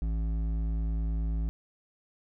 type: tone with hard clipping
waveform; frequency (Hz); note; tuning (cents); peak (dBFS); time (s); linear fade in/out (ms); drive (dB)
triangle; 54.7; A1; -9; -29; 0.02-1.49; 0; 13
effects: none